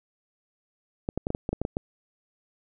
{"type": "clicks", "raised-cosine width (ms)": 2, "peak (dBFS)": -14, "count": 10, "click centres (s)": [1.089, 1.176, 1.269, 1.304, 1.349, 1.491, 1.53, 1.616, 1.651, 1.769], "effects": []}